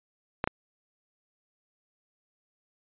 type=clicks; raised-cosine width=0.5 ms; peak=-11 dBFS; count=2; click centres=0.441 / 0.475 s; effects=resampled to 8000 Hz